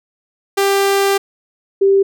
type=tone pair in turn; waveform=sawtooth / sine; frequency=395.2 / 392.2 Hz; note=G4 / G4; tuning=+14 / +1 cents; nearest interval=unison; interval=13 cents; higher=first; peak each=-8 dBFS; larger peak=neither; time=0.57-1.18 / 1.81-2.03 s; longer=first; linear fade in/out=10 ms; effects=none